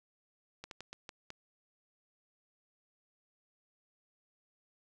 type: slowing click train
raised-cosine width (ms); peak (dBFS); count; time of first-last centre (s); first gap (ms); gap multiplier
0.2; -27; 6; 0.64-1.304; 72; 1.31
effects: none